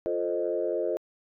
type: chord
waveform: sine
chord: F dominant seventh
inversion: none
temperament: equal with one note detuned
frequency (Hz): 349.2 / 440 / 523.3 / 619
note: F4 / A4 / C5 / Eb5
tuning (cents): 0 / 0 / 0 / -9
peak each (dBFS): -31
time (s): 0.06-0.97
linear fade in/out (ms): 0
effects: tanh soft clip ceiling -15 dBFS